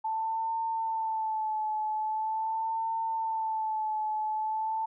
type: tone with vibrato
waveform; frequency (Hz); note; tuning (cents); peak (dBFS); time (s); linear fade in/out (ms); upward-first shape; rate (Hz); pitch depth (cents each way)
sine; 880; A5; 0; -28; 0.04-4.86; 10; sine; 0.43; 39
effects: none